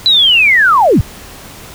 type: linear sweep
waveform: sine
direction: down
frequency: 4018 to 61 Hz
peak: -5 dBFS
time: 0.06-1.01 s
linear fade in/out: 0 ms
effects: pink hiss -33 dBFS RMS until 1.74 s